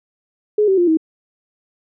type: tone with pitch steps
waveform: sine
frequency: 421 / 383.8 / 350 / 319.1 Hz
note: G#4 / G4 / F4 / D#4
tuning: +24 / -37 / +4 / +44 cents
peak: -11 dBFS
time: 0.58-0.972 s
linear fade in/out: 5 ms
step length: 98 ms
effects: none